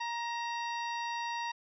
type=harmonic tone with a mistuned harmonic; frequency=940 Hz; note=A#5; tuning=14 cents sharp; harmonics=1 / 2 / 3 / 4 / 5 / 6; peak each=-35 / -41 / -45 / -47 / -49 / -51 dBFS; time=0-1.52 s; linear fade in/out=10 ms; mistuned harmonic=3; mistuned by=-55 cents; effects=none